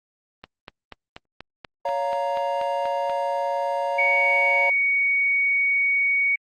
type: click train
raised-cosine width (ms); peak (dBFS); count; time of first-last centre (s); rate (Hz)
0.3; -20; 12; 0.44-3.097; 4.14
type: chord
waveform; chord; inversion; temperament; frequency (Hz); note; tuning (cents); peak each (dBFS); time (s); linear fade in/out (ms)
triangle; Bb minor; first; equal with one note detuned; 559.5 / 698.5 / 932.3; Db5 / F5 / Bb5; +16 / 0 / 0; -24 / -26 / -25; 1.85-4.7; 5
type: tone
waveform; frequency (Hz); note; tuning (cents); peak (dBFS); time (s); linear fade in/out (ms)
sine; 2238; C#7; +16; -18; 3.98-6.36; 10
effects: Opus 24 kbps